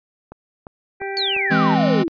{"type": "click train", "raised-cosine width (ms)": 1, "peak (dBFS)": -22, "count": 4, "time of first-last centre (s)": [0.32, 1.365], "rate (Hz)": 2.87}
{"type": "harmonic tone", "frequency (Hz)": 392, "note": "G4", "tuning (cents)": 0, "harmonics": [1, 2, 4, 5, 6], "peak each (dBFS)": [-27, -30, -33, -34, -35], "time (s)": [1, 1.76], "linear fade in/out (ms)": 20}
{"type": "exponential sweep", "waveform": "sine", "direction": "down", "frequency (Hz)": [4548, 311.1], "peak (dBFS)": -19, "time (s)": [1.17, 2.08], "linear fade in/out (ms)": 0}
{"type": "chord", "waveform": "square", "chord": "E augmented", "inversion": "none", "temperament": "equal", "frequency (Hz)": [164.81, 207.7, 261.6], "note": ["E3", "G#3", "B#3"], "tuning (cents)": [0, 0, 0], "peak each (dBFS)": -21, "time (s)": [1.5, 2.04], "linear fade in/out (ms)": 20}
{"effects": ["resampled to 11025 Hz"]}